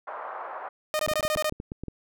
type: band-pass noise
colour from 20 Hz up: pink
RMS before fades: -37 dBFS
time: 0.07-0.69 s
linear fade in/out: 5 ms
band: 640 to 1300 Hz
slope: 24 dB/octave
type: tone bursts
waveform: sawtooth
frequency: 614 Hz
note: D#5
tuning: 23 cents flat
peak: -20 dBFS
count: 8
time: 0.94-1.496 s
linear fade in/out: 0 ms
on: 52 ms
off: 20 ms
type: clicks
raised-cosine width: 3 ms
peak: -22 dBFS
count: 10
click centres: 1.077 / 1.115 / 1.197 / 1.251 / 1.361 / 1.524 / 1.601 / 1.719 / 1.836 / 1.883 s
effects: none